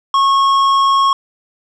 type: tone with tanh clipping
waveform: triangle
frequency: 1094 Hz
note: C#6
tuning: 23 cents flat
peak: -11 dBFS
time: 0.14-1.13 s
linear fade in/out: 2 ms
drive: 14 dB
effects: none